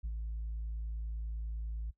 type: tone with ADSR envelope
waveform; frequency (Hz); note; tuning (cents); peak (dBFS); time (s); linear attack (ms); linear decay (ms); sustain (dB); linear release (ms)
sine; 55; A1; 0; -31; 0.03-1.91; 20; 52; -3; 13
effects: noise-tail reverb RT60 0.1 s tail -19 dB re dry + tanh soft clip ceiling -33 dBFS